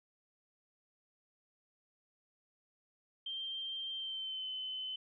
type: tone with pitch glide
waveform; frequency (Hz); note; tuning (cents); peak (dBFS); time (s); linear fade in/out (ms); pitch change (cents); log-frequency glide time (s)
sine; 3157 to 3044; G7 to F#7; +12 to +48; -38; 3.26-4.96; 5; -64; 3.92-4.48
effects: none